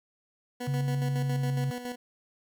20% pulse tone with tremolo, 245.8 Hz, B3, 8 cents flat, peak -28 dBFS, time 0.6-1.96 s, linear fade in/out 10 ms, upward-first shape square, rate 7.2 Hz, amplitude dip 55%
sine tone with pitch glide, 138.4 to 136.26 Hz, C#3 to C#3, -2 to -29 cents, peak -26 dBFS, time 0.67-1.71 s, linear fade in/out 10 ms, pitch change -27 cents, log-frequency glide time 1.02-1.51 s
effects none

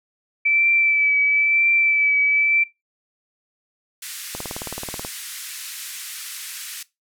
sine tone with vibrato, 2316 Hz, D7, 25 cents flat, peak -15 dBFS, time 0.45-2.64 s, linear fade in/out 10 ms, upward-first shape triangle, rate 1 Hz, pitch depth 29 cents each way
white band-pass noise, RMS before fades -34 dBFS, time 4.02-6.83 s, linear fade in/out 5 ms, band 1500 to 13000 Hz, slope 24 dB/octave
click train, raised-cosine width 1 ms, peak -16 dBFS, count 14, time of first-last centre 4.35-5.049 s, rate 18.6 Hz
effects noise-tail reverb RT60 0.2 s tail -19 dB re dry

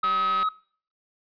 triangle tone, 1275 Hz, D#6, 42 cents sharp, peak -19 dBFS, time 0.03-0.49 s, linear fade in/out 5 ms
click train, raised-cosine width 0.3 ms, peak -20 dBFS, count 76, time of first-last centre 0.04-0.429 s, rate 193 Hz
effects noise-tail reverb RT60 0.5 s tail -22 dB re dry + resampled to 11025 Hz

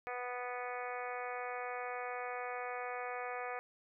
harmonic tone, 246.9 Hz, B3, in tune, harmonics 2 / 3 / 4 / 5 / 6 / 7 / 8 / 9 / 10, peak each -44 / -43 / -50 / -46 / -52 / -49 / -52 / -49 / -54 dBFS, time 0.07-3.59 s, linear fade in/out 0 ms, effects none

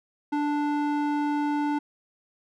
square tone with band-pass filter, 293.7 Hz, D4, in tune, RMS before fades -26 dBFS, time 0.32-1.79 s, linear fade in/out 10 ms, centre 620 Hz, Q 1.3, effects none

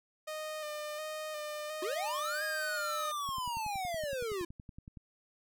sawtooth tone with vibrato, 610 Hz, D#5, 34 cents flat, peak -34 dBFS, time 0.27-3.12 s, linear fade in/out 10 ms, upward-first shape square, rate 1.4 Hz, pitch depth 24 cents each way
square linear two-way sweep, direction up then down, 332.2 to 1661.2 to 332.2 Hz, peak -35 dBFS, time 1.82-4.45 s, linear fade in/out 5 ms, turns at 2.43 s
click train, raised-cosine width 5 ms, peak -35 dBFS, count 19, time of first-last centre 3.29-4.972 s, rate 10.7 Hz
effects none

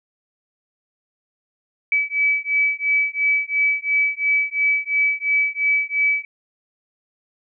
sine beating tone pair, 2291 / 2293.9 Hz, D7 / D7, -44 / -41 cents, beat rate 2.9 Hz, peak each -20 dBFS, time 1.92-6.25 s, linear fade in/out 2 ms, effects none

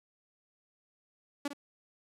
sawtooth tone with echo, 285.9 Hz, D4, 46 cents flat, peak -27 dBFS, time 1.45-1.48 s, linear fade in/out 5 ms, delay 53 ms, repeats 1, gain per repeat -9 dB, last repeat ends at 1.533 s, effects low-pass 12000 Hz 12 dB/octave

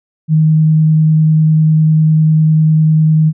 sine tone with vibrato, 156.6 Hz, D#3, 11 cents sharp, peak -6 dBFS, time 0.28-3.33 s, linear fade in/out 50 ms, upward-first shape triangle, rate 10 Hz, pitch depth 10 cents each way, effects none

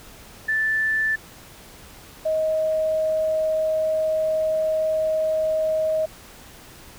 sine tone pair in turn, 1760 / 629.7 Hz, A6 / D#5, 0 / +21 cents, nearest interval octave + tritone, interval 1779 cents, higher first, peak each -19 dBFS, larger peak neither, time 0.48-1.16 / 2.25-6.06 s, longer second, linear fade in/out 10 ms, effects pink hiss -45 dBFS RMS until 6.98 s

